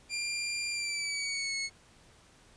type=tone with pitch glide; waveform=20% pulse; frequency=2388 to 2190 Hz; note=D7 to C#7; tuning=+28 to -22 cents; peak=-27 dBFS; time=0.09-1.7 s; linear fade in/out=50 ms; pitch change=-150 cents; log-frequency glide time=0.71-1.55 s; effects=pink hiss -60 dBFS RMS until 2.56 s + resampled to 22050 Hz